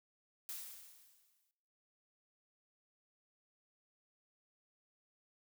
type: noise with exponential decay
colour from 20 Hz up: blue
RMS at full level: -43 dBFS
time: 0.49-1.51 s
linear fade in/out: 0 ms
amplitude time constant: 220 ms
effects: noise-tail reverb RT60 1.0 s tail -19 dB re dry